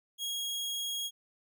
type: tone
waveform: sawtooth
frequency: 3292 Hz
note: G#7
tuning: 16 cents flat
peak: -30 dBFS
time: 0.18-1.11 s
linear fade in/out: 50 ms
effects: none